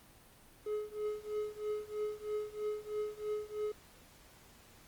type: tone with tremolo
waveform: triangle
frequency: 423.1 Hz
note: G#4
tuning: 32 cents sharp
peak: -30 dBFS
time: 0.66-3.72 s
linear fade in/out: 5 ms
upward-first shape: triangle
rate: 3.1 Hz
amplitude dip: 95%
effects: pink hiss -60 dBFS RMS until 4.87 s + Opus 32 kbps